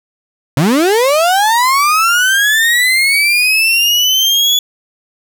35% pulse linear sweep, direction up, 125.2 to 3430 Hz, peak -7 dBFS, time 0.57-4.59 s, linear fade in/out 2 ms, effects none

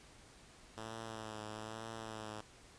5% pulse tone with vibrato, 110 Hz, A2, in tune, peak -33 dBFS, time 0.77-2.41 s, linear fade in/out 5 ms, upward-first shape triangle, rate 1.1 Hz, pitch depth 51 cents each way, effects pink hiss -60 dBFS RMS until 2.78 s + resampled to 22050 Hz

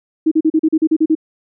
sine tone bursts, 316.5 Hz, D#4, 30 cents sharp, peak -9 dBFS, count 10, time 0.26-1.152 s, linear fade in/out 10 ms, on 55 ms, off 38 ms, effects none

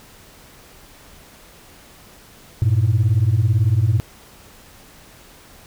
sine beating tone pair, 98 / 116 Hz, G2 / A#2, 0 / -8 cents, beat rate 18 Hz, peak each -15 / -14 dBFS, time 2.62-4 s, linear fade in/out 0 ms, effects tanh soft clip ceiling -10 dBFS + pink hiss -46 dBFS RMS until 5.66 s

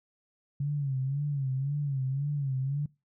sine tone with vibrato, 138.59 Hz, C#3, in tune, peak -27 dBFS, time 0.6-2.86 s, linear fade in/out 5 ms, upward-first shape sine, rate 1.9 Hz, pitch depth 100 cents each way, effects noise-tail reverb RT60 0.3 s tail -25 dB re dry

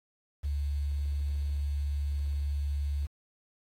sine tone with quantisation, 71.7 Hz, D2, 41 cents flat, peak -28 dBFS, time 0.43-3.07 s, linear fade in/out 20 ms, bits 9, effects AAC 48 kbps

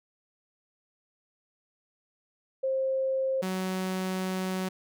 sine / sawtooth tone pair in turn, 530 / 186.85 Hz, C5 / F#3, +22 / +17 cents, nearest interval octave + tritone, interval 1805 cents, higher first, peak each -25 dBFS, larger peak neither, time 2.63-3.42 / 3.42-4.69 s, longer second, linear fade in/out 10 ms, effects none

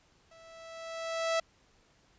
sawtooth tone with level ramp, 657 Hz, E5, 6 cents flat, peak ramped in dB -51 to -22 dBFS, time 0.31-1.4 s, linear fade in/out 5 ms, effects pink hiss -66 dBFS RMS until 2.18 s + resampled to 16000 Hz

